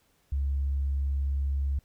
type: tone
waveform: sine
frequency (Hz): 69.2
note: C#2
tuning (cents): -2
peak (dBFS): -24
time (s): 0.32-1.79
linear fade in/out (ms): 5
effects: tanh soft clip ceiling -21 dBFS + pink hiss -68 dBFS RMS until 1.84 s